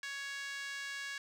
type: tone with high-pass filter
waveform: 5% pulse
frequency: 557 Hz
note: C#5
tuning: 8 cents sharp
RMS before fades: -42 dBFS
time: 0.03-1.18 s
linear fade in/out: 2 ms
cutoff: 1600 Hz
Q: 3.8
effects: low-pass 11000 Hz 12 dB/octave